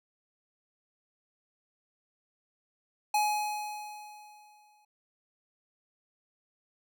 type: tone with exponential decay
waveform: square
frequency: 841 Hz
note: G#5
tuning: 22 cents sharp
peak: -24 dBFS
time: 3.14-4.85 s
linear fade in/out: 5 ms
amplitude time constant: 370 ms
effects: none